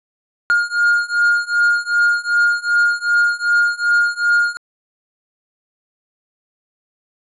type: beating tone pair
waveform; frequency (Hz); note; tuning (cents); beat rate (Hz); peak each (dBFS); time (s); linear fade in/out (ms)
triangle; 1418 / 1420.6; F6 / F6; +26 / +29; 2.6; -15 / -14; 0.5-4.57; 0
effects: resampled to 24000 Hz